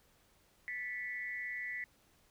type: tone with amplitude modulation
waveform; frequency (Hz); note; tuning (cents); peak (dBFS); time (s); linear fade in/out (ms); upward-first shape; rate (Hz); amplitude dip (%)
sine; 1975.5; B6; 0; -34; 0.68-1.84; 0; sine; 217; 85
effects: pink hiss -69 dBFS RMS until 2.3 s